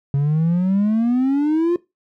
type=exponential sweep; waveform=triangle; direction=up; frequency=137.3 to 355.5 Hz; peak=-12 dBFS; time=0.14-1.76 s; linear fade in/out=2 ms; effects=noise-tail reverb RT60 0.2 s tail -20 dB re dry + tanh soft clip ceiling -9 dBFS